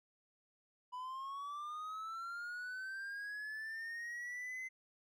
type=linear sweep; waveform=triangle; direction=up; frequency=987.8 to 2061 Hz; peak=-40 dBFS; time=0.92-4.69 s; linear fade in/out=20 ms; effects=none